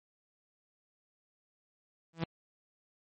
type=tone with exponential growth; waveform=sawtooth; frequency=164.81 Hz; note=E3; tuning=in tune; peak=-25 dBFS; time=2.13-2.24 s; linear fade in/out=5 ms; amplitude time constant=22 ms; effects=MP3 32 kbps